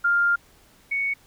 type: tone pair in turn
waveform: sine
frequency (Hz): 1400 / 2223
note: F6 / C#7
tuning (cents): +4 / +4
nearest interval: minor sixth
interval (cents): 800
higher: second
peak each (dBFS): -17 / -22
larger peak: first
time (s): 0.04-0.36 / 0.91-1.14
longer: first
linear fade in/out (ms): 10
effects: pink hiss -56 dBFS RMS until 1.26 s